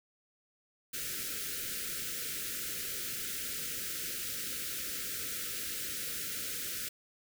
white band-stop noise, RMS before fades -38 dBFS, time 0.93-6.89 s, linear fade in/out 10 ms, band 550 to 1300 Hz, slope 96 dB/octave, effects none

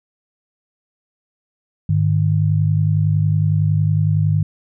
sine tone pair together, 102.12 / 153 Hz, G#2 / D#3, -29 / -29 cents, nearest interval perfect fifth, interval 700 cents, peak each -16 dBFS, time 1.89-4.43 s, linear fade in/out 5 ms, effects none

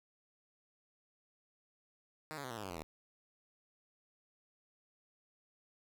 5% pulse tone with pitch steps, 155.7 / 141.14 / 127.94 / 115.97 / 105.12 / 95.29 / 86.38 / 78.3 Hz, D#3 / C#3 / C3 / A#2 / G#2 / G2 / F2 / D#2, +2 / +32 / -38 / -9 / +21 / -49 / -18 / +11 cents, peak -31 dBFS, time 2.31-2.83 s, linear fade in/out 0 ms, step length 65 ms, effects none

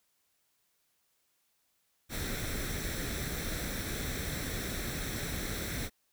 pink noise with comb filter, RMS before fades -36 dBFS, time 2.09-5.9 s, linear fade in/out 50 ms, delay 0.52 ms, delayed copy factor +0.6, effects white hiss -75 dBFS RMS until 6.12 s

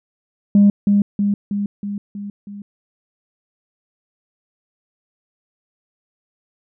sine tone with echo, 202.8 Hz, G#3, 41 cents flat, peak -6 dBFS, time 0.55-0.7 s, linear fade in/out 2 ms, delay 320 ms, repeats 6, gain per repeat -4 dB, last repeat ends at 2.62 s, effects tanh soft clip ceiling -5 dBFS

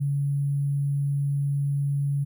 sine tone with sample-and-hold, 141.4 Hz, C#3, 35 cents sharp, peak -22 dBFS, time 0-2.25 s, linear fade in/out 20 ms, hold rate 11025 Hz, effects none

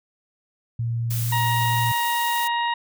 sine tone with pitch glide, 116.54 to 117.76 Hz, A#2 to A#2, 0 to +18 cents, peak -22 dBFS, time 0.79-1.92 s, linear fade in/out 5 ms, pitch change +18 cents, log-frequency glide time 1.24-1.32 s
blue noise, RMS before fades -31 dBFS, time 1.1-2.48 s, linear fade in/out 10 ms
harmonic tone, 943 Hz, A#5, 20 cents sharp, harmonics 1 / 2 / 3 / 4, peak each -22 / -28 / -32 / -34 dBFS, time 1.32-2.74 s, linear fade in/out 5 ms
effects none

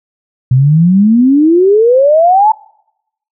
sine exponential sweep, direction up, 123.47 to 895 Hz, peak -4 dBFS, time 0.51-2.52 s, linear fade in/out 5 ms, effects noise-tail reverb RT60 0.8 s tail -25 dB re dry

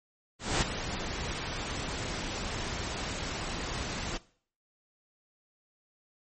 pink noise with ADSR envelope, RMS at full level -25 dBFS, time 0.39-4.18 s, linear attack 230 ms, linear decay 10 ms, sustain -10 dB, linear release 13 ms, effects noise-tail reverb RT60 0.5 s tail -19 dB re dry + MP3 32 kbps

